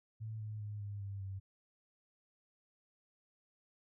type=tone with pitch steps; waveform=sine; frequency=110 / 107.18 / 104.43 / 101.75 / 99.14 / 96.59 Hz; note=A2 / A2 / G#2 / G#2 / G2 / G2; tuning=0 / -45 / +10 / -35 / +20 / -25 cents; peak=-40 dBFS; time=0.2-1.4 s; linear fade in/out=20 ms; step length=200 ms; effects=none